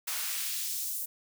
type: noise with high-pass filter sweep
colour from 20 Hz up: white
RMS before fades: -34 dBFS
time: 0.07-1.06 s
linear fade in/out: 10 ms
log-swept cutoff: 840 to 9700 Hz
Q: 0.79
effects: none